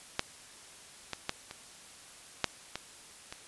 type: clicks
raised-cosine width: 0.2 ms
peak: -10 / -17 / -13 / -24 / -8 / -18 / -23 dBFS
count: 7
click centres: 0.194 / 1.133 / 1.294 / 1.511 / 2.443 / 2.756 / 3.325 s
effects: white hiss -52 dBFS RMS until 3.47 s + resampled to 24000 Hz